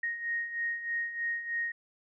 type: beating tone pair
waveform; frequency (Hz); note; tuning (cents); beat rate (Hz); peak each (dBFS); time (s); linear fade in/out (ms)
sine; 1864.7 / 1867.9; A#6 / A#6; 0 / +3; 3.2; -38 / -32; 0.03-1.72; 5
effects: none